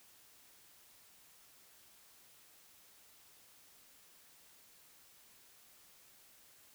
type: silence
effects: white hiss -63 dBFS RMS until 6.74 s